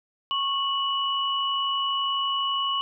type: tone pair together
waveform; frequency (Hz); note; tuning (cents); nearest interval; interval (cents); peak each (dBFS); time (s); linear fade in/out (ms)
sine; 1100 / 2946; C#6 / F#7; -14 / -8; octave + perfect fourth; 1706; -26; 0.31-2.81; 0
effects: none